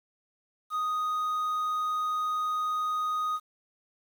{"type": "tone with quantisation", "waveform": "triangle", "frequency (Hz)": 1244.5, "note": "D#6", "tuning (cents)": 0, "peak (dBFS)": -25, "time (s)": [0.7, 3.4], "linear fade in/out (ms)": 50, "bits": 9, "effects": []}